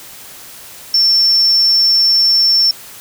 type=tone; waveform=sine; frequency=5410 Hz; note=E8; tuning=44 cents sharp; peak=-8 dBFS; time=0.94-2.71 s; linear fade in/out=2 ms; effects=white hiss -35 dBFS RMS until 3 s